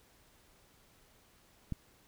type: click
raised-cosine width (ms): 5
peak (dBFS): -23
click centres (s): 1.723
effects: pink hiss -65 dBFS RMS until 2.07 s